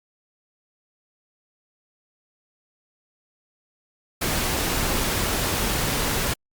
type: noise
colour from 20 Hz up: pink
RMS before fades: -24 dBFS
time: 4.21-6.34 s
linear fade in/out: 10 ms
effects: Opus 48 kbps